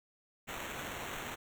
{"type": "noise with sample-and-hold", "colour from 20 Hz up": "violet", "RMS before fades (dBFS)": -42, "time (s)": [0.47, 1.36], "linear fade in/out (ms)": 20, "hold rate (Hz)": 4900, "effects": []}